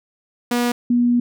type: tone pair in turn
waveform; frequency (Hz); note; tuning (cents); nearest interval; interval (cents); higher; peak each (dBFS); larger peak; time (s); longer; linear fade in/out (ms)
sawtooth / sine; 241.6 / 241.6; B3 / B3; -38 / -38; unison; 0; neither; -13; neither; 0.51-0.72 / 0.9-1.2; second; 5
effects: none